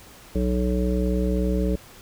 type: harmonic tone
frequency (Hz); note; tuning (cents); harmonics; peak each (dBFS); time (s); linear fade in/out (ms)
61.7; B1; -1; 1 / 3 / 5 / 7 / 9; -23 / -25 / -29 / -29 / -32; 0.35-1.76; 5
effects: pink hiss -47 dBFS RMS until 2.01 s